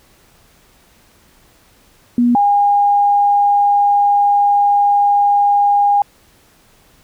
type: tone pair in turn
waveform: sine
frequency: 241.1 / 813.3 Hz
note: B3 / G#5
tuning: -41 / -36 cents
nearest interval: octave + major sixth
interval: 2105 cents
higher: second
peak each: -9 dBFS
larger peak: neither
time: 2.18-2.35 / 2.35-6.02 s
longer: second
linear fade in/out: 2 ms
effects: pink hiss -51 dBFS RMS until 7.03 s